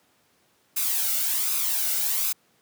blue noise with flanger, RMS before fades -25 dBFS, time 0.76-2.33 s, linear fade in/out 10 ms, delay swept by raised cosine 0.79 to 1.41 ms, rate 1.3 Hz, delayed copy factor +0.6, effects pink hiss -64 dBFS RMS until 2.61 s + high-pass 150 Hz 12 dB/octave

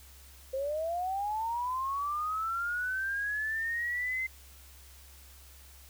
sine linear sweep, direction up, 520 to 2079 Hz, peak -30 dBFS, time 0.53-4.27 s, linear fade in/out 10 ms, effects added 67 Hz sine -53 dBFS peak until 5.89 s + white hiss -56 dBFS RMS until 5.89 s

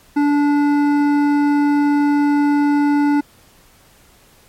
triangle tone with hard clipping, 290 Hz, D4, 22 cents flat, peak -14 dBFS, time 0.16-3.21 s, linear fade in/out 10 ms, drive 15 dB, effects pink hiss -50 dBFS RMS until 4.48 s + MP3 64 kbps

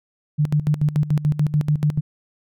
sine tone with tremolo, 149.6 Hz, D3, 32 cents sharp, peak -14 dBFS, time 0.38-2.01 s, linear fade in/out 20 ms, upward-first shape square, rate 6.9 Hz, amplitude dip 80%, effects none

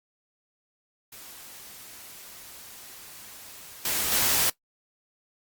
white noise with level steps, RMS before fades -45 / -27 / -23 dBFS, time 1.12-4.5 s, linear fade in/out 5 ms, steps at 3.85 / 4.12 s, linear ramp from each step 2 ms, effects noise-tail reverb RT60 0.1 s tail -19 dB re dry + Opus 48 kbps

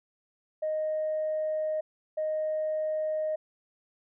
sine tone pair in turn, 621 / 621 Hz, D#5 / D#5, -3 / -3 cents, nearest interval unison, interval 0 cents, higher neither, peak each -26 dBFS, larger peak neither, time 0.62-1.81 / 2.17-3.36 s, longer neither, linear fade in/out 10 ms, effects tanh soft clip ceiling -23 dBFS

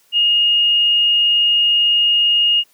sine tone, 2853 Hz, F7, 36 cents sharp, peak -11 dBFS, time 0.12-2.64 s, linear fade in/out 50 ms, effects white hiss -56 dBFS RMS until 2.73 s + high-pass 150 Hz 12 dB/octave

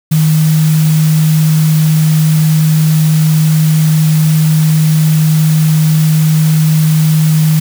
sine tone in noise, 156.2 Hz, D#3, 7 cents sharp, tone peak -6 dBFS, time 0.11-7.6 s, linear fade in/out 10 ms, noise white, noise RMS -23 dBFS, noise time 0.11-7.6 s, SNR +14 dB, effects none

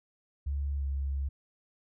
sine tone with pitch glide, 70.5 to 68.85 Hz, C#2 to C#2, +30 to -11 cents, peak -29 dBFS, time 0.46-1.29 s, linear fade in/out 10 ms, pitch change -41 cents, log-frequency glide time 0.78-0.83 s, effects none

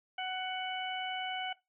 harmonic tone, 745 Hz, F#5, 12 cents sharp, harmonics 1 / 2 / 3 / 4, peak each -37 / -42 / -42 / -41 dBFS, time 0.18-1.53 s, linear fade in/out 5 ms, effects noise-tail reverb RT60 0.2 s tail -18 dB re dry

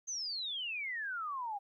sine exponential sweep, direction down, 6420 to 784 Hz, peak -36 dBFS, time 0.07-1.59 s, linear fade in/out 20 ms, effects 13-bit

